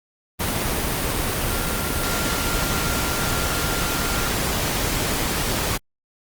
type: tone in noise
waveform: sine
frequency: 1388 Hz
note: F6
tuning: 11 cents flat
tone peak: -31 dBFS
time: 1.49-4.29 s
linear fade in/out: 20 ms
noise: pink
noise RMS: -23 dBFS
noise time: 0.39-5.78 s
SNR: -11 dB
effects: Opus 32 kbps